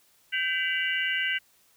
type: tone cluster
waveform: sine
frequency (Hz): 1554 / 2004 / 2306 / 2796 / 2964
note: G6 / B6 / D7 / F7 / F#7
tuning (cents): -16 / +25 / -32 / +1 / +2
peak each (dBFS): -30 / -30 / -34 / -31 / -35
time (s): 0.32-1.39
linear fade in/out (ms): 20
effects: white hiss -63 dBFS RMS until 1.76 s